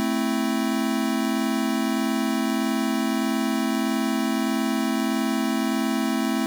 square chord, A minor, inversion none, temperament equal, 220 / 261.6 / 329.6 Hz, A3 / C4 / E4, 0 / 0 / 0 cents, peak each -26 / -26 / -29 dBFS, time 0-6.46 s, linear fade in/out 0 ms, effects none

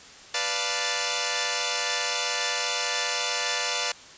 5% pulse chord, B half-diminished seventh, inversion none, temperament equal, 493.9 / 587.3 / 698.5 / 880 Hz, B4 / D5 / F5 / A5, 0 / 0 / 0 / 0 cents, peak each -19 dBFS, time 0.34-3.92 s, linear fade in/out 5 ms, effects white hiss -47 dBFS RMS until 4.17 s + resampled to 16000 Hz

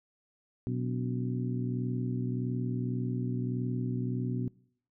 harmonic tone with a mistuned harmonic, 61.74 Hz, B1, in tune, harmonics 2 / 3 / 4 / 5 / 6, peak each -32 / -38 / -35 / -41 / -42 dBFS, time 0.67-4.48 s, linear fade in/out 0 ms, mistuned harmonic 5, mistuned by -120 cents, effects noise-tail reverb RT60 0.6 s tail -23 dB re dry

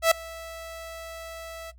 sawtooth tone with ADSR envelope, 657 Hz, E5, 6 cents flat, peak -10 dBFS, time 0.02-1.72 s, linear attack 93 ms, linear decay 4 ms, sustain -23 dB, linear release 25 ms, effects noise-tail reverb RT60 0.1 s tail -17 dB re dry + added 60 Hz sine -48 dBFS peak until 1.78 s

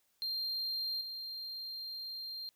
triangle tone with level steps, 4186 Hz, C8, in tune, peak -33 / -39 dBFS, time 0.22-2.49 s, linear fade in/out 0 ms, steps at 1.01 s, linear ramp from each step 2 ms, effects white hiss -75 dBFS RMS until 2.55 s

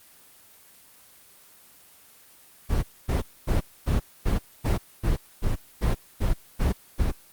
brown noise bursts, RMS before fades -22 dBFS, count 12, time 2.69-7.12 s, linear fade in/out 20 ms, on 140 ms, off 250 ms, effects white hiss -53 dBFS RMS until 7.32 s + Opus 24 kbps

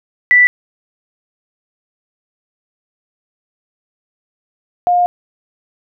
sine tone pair in turn, 1973 / 710.2 Hz, B6 / F5, -2 / +29 cents, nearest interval octave + tritone, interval 1769 cents, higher first, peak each -5 / -9 dBFS, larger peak first, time 0.31-0.47 / 4.87-5.06 s, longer second, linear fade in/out 0 ms, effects none

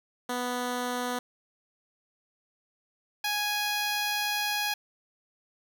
10% pulse tone pair in turn, 246.9 / 830.5 Hz, B3 / G#5, 0 / 0 cents, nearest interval octave + major sixth, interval 2100 cents, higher second, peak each -21 / -19 dBFS, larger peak second, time 0.29-1.19 / 3.24-4.74 s, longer second, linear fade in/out 5 ms, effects none

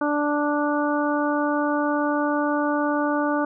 harmonic tone, 293.7 Hz, D4, in tune, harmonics 1 / 2 / 3 / 4 / 5, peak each -23 / -26 / -28 / -29 / -30 dBFS, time 0.01-3.45 s, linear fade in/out 5 ms, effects none

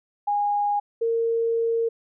sine tone pair in turn, 821 / 459.3 Hz, G#5 / A#4, -20 / -26 cents, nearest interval minor seventh, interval 1006 cents, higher first, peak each -20 dBFS, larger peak neither, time 0.27-0.8 / 1.01-1.89 s, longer second, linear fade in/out 10 ms, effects none

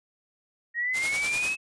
sine linear sweep, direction up, 1864.7 to 2610 Hz, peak -25 dBFS, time 0.74-1.57 s, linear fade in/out 50 ms
white noise with tremolo, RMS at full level -30 dBFS, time 0.93-1.56 s, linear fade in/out 50 ms, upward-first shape sine, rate 10 Hz, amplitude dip 55%
effects resampled to 22050 Hz

